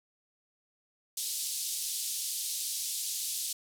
white band-pass noise, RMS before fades -35 dBFS, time 1.17-3.53 s, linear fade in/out 5 ms, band 3600 to 12000 Hz, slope 24 dB/octave, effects none

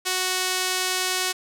sawtooth tone with band-pass filter, 370 Hz, F#4, in tune, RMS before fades -25 dBFS, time 0.05-1.33 s, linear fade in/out 20 ms, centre 6300 Hz, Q 0.56, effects none

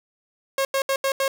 sawtooth tone bursts at uneven times, 542 Hz, C#5, 39 cents flat, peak -16 dBFS, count 5, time 0.58-0.65 / 0.74-0.82 / 0.89-0.96 / 1.04-1.12 / 1.2-1.28 s, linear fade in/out 2 ms, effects none

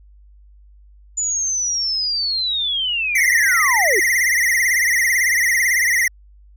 sine linear sweep, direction down, 7020 to 335.1 Hz, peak -18 dBFS, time 1.17-4 s, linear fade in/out 10 ms
square tone with vibrato, 1975.5 Hz, B6, in tune, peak -15 dBFS, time 3.15-6.08 s, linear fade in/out 5 ms, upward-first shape triangle, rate 18 Hz, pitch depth 140 cents each way
effects added 50 Hz sine -44 dBFS peak until 6.56 s

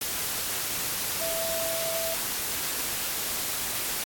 sine tone in noise, 659.3 Hz, E5, in tune, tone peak -30 dBFS, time 1.21-2.14 s, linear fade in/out 5 ms, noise white, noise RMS -30 dBFS, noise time 0.01-4.04 s, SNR -3 dB, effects AAC 64 kbps

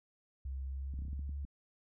sine tone with pitch glide, 66.7 to 70.67 Hz, C2 to C#2, +34 to +34 cents, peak -37 dBFS, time 0.45-1.45 s, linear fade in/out 5 ms, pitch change +100 cents, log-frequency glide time 0.66-1.29 s
clicks, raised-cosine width 5 ms, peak -36 dBFS, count 9, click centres 0.939 / 0.99 / 1.021 / 1.052 / 1.083 / 1.131 / 1.193 / 1.293 / 1.449 s
effects none

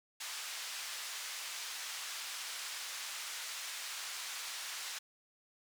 white band-pass noise, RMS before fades -43 dBFS, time 0.2-4.99 s, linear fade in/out 10 ms, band 1100 to 6700 Hz, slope 12 dB/octave, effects none

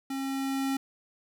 square tone with level ramp, 270 Hz, C#4, 45 cents flat, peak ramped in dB -32 to -27 dBFS, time 0.1-0.77 s, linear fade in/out 5 ms, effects 11-bit

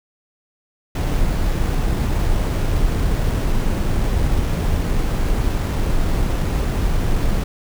brown noise with sample-and-hold, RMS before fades -18 dBFS, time 0.95-7.44 s, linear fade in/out 5 ms, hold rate 8820 Hz, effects none

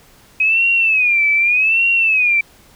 sine tone with vibrato, 2521 Hz, D#7, 22 cents sharp, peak -11 dBFS, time 0.4-2.41 s, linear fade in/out 5 ms, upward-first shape sine, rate 0.84 Hz, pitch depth 150 cents each way, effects pink hiss -48 dBFS RMS until 2.75 s

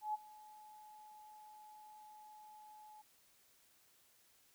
sine tone with ADSR envelope, 851 Hz, G#5, 42 cents sharp, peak -34 dBFS, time 0.01-3.02 s, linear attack 130 ms, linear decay 23 ms, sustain -21 dB, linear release 11 ms, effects white hiss -70 dBFS RMS until 4.54 s

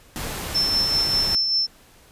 pink noise, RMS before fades -30 dBFS, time 0.16-1.35 s, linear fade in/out 0 ms
sine tone with tremolo, 5330 Hz, E8, 18 cents sharp, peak -17 dBFS, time 0.54-1.67 s, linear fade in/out 20 ms, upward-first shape sine, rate 5.1 Hz, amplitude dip 35%
effects pink hiss -52 dBFS RMS until 2.11 s + resampled to 32000 Hz

